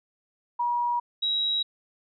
sine tone pair in turn, 960 / 3850 Hz, B5 / B7, -49 / -45 cents, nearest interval 2 octaves, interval 2404 cents, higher second, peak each -23 dBFS, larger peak neither, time 0.59-1 / 1.22-1.63 s, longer neither, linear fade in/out 10 ms, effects none

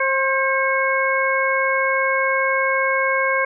harmonic tone with a mistuned harmonic, 533 Hz, C5, 32 cents sharp, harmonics 1 / 2 / 3 / 4, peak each -22 / -22 / -22 / -22 dBFS, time 0-3.45 s, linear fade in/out 5 ms, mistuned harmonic 4, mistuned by +47 cents, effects none

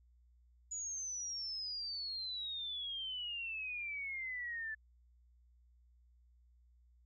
sine exponential sweep, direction down, 6920 to 1741 Hz, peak -39 dBFS, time 0.71-4.75 s, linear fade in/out 10 ms, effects added 60 Hz sine -64 dBFS peak until 7.05 s

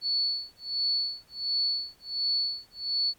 sine tone with tremolo, 4435 Hz, C#8, in tune, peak -23 dBFS, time 0.01-3.14 s, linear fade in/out 50 ms, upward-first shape sine, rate 1.4 Hz, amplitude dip 100%, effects pink hiss -62 dBFS RMS until 3.18 s + MP3 96 kbps

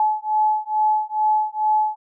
sine beating tone pair, 856 / 858.3 Hz, A5 / A5, -48 / -43 cents, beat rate 2.3 Hz, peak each -20 dBFS, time 0-1.96 s, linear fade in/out 2 ms, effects none

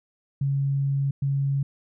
sine tone bursts at uneven times, 138.59 Hz, C#3, in tune, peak -21 dBFS, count 2, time 0.41-1.11 / 1.22-1.63 s, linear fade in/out 5 ms, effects none

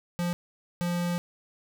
square tone bursts at uneven times, 174.61 Hz, F3, in tune, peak -27 dBFS, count 2, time 0.19-0.33 / 0.81-1.18 s, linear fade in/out 0 ms, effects none

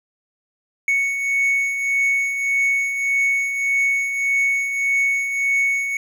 triangle beating tone pair, 2217 / 2218.7 Hz, C#7 / C#7, 0 / +1 cents, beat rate 1.7 Hz, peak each -25 / -16 dBFS, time 0.88-5.97 s, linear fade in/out 2 ms, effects none

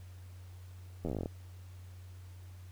slowing click train, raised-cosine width 2 ms, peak -23 dBFS, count 13, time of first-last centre 1.05-1.259 s, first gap 11 ms, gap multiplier 1.08, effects added 91 Hz sine -47 dBFS peak until 2.71 s + pink hiss -63 dBFS RMS until 2.71 s

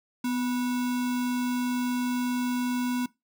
sine tone with sample-and-hold, 248.5 Hz, B3, 11 cents sharp, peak -25 dBFS, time 0.24-3.06 s, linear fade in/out 5 ms, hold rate 1225 Hz, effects noise-tail reverb RT60 0.2 s tail -20 dB re dry

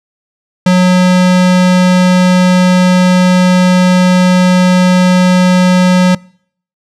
square tone, 182.1 Hz, F#3, 27 cents flat, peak -5 dBFS, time 0.66-6.15 s, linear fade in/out 5 ms, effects noise-tail reverb RT60 0.6 s tail -25 dB re dry + low-pass 7000 Hz 12 dB/octave

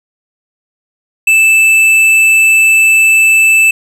triangle tone with tanh clipping, 2637 Hz, E7, in tune, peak -6 dBFS, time 1.27-3.71 s, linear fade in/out 5 ms, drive 14 dB, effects none

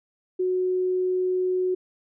sine tone, 367.8 Hz, F#4, 10 cents flat, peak -21 dBFS, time 0.39-1.75 s, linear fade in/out 10 ms, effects none

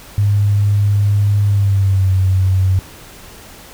sine tone with pitch glide, 102.1 to 94.17 Hz, G#2 to F#2, -29 to +31 cents, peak -10 dBFS, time 0.18-2.79 s, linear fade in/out 0 ms, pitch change -140 cents, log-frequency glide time 1.45-2.12 s, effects pink hiss -38 dBFS RMS until 3.73 s

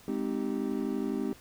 triangle chord, Ab major seventh, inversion none, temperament just, 207.7 / 259.6 / 311.5 / 389.3 Hz, Ab3 / C4 / Eb4 / G4, 0 / -13 / +2 / -12 cents, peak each -33 / -31 / -34 / -34 dBFS, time 0.08-1.33 s, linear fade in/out 2 ms, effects pink hiss -55 dBFS RMS until 1.4 s

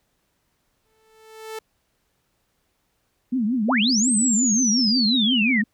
sawtooth tone with exponential growth, 440 Hz, A4, in tune, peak -25 dBFS, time 0.85-1.59 s, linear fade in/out 5 ms, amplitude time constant 160 ms
sine tone with vibrato, 233.1 Hz, A#3, in tune, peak -19 dBFS, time 3.32-5.64 s, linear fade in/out 10 ms, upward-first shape triangle, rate 5.6 Hz, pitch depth 260 cents each way
sine linear two-way sweep, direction up then down, 354.4 to 8372 to 1797 Hz, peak -19 dBFS, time 3.68-5.62 s, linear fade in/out 10 ms, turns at 4.11 s
effects pink hiss -70 dBFS RMS until 5.73 s

